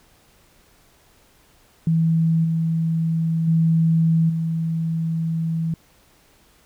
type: tone with level steps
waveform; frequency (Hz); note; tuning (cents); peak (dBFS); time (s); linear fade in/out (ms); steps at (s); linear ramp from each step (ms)
sine; 163.2; E3; -17; -15 / -18 / -14 / -20; 1.87-5.74; 2; 2.44 / 3.47 / 4.29; 10
effects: pink hiss -56 dBFS RMS until 6.65 s